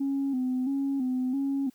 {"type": "tone with vibrato", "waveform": "sine", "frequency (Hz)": 264.9, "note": "C4", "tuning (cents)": 22, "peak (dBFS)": -24, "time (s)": [0, 1.7], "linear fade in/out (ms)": 10, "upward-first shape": "square", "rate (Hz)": 1.5, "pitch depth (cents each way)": 67, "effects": ["tanh soft clip ceiling -22 dBFS", "white hiss -65 dBFS RMS until 1.74 s"]}